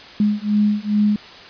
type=beating tone pair; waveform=sine; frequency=207.7 / 210.1 Hz; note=G#3 / G#3; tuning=0 / +20 cents; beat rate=2.4 Hz; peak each=-18 dBFS; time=0.2-1.16 s; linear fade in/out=2 ms; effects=white hiss -39 dBFS RMS until 1.49 s + resampled to 11025 Hz